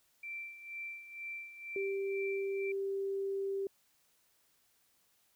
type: tone with tremolo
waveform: sine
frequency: 2346 Hz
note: D7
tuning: 2 cents flat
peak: -39 dBFS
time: 0.23-2.72 s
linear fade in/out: 5 ms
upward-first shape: sine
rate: 2.1 Hz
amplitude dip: 70%
type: tone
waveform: sine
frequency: 392 Hz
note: G4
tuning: in tune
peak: -33 dBFS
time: 1.76-3.67 s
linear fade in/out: 2 ms
effects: white hiss -72 dBFS RMS until 5.35 s